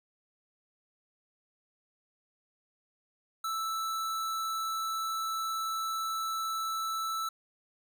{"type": "tone", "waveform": "square", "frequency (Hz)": 1318.5, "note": "E6", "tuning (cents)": 0, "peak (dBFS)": -32, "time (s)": [3.44, 7.29], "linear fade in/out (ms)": 5, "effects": []}